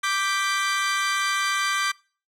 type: chord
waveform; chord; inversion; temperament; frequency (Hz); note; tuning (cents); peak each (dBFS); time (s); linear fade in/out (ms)
sawtooth; G major; second; equal; 1174.7 / 1568 / 1975.5; D6 / G6 / B6; 0 / 0 / 0; -21 / -23 / -26; 0.03-1.92; 10
effects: noise-tail reverb RT60 0.4 s tail -24 dB re dry + low-pass 9000 Hz 12 dB/octave